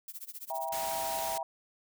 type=noise with tremolo; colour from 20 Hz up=violet; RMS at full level=-41 dBFS; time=0.08-0.69 s; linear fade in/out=2 ms; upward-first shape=sine; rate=15 Hz; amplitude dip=95%
type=chord; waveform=sine; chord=E diminished; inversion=none; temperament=just; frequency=659.3 / 791.1 / 949.3 Hz; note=E5 / G5 / Bb5; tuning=0 / +16 / +31 cents; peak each=-37 dBFS; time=0.5-1.43 s; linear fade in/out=2 ms
type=noise; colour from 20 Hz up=white; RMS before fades=-38 dBFS; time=0.72-1.38 s; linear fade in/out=5 ms
effects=none